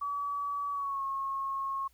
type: tone with pitch glide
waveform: sine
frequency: 1142 to 1087.9 Hz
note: D6 to C#6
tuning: -49 to -33 cents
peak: -31 dBFS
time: 0.01-1.88 s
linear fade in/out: 10 ms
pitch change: -84 cents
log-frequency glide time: 0.71-1.03 s
effects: added 60 Hz sine -65 dBFS peak until 1.93 s + white hiss -69 dBFS RMS until 1.93 s